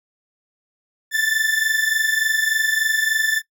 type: tone pair together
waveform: 40% pulse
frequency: 1751 / 1774.4 Hz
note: A6 / A6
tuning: -9 / +14 cents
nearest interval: unison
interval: 23 cents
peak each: -20 dBFS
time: 1.11-3.42 s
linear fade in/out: 50 ms
effects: noise-tail reverb RT60 0.1 s tail -19 dB re dry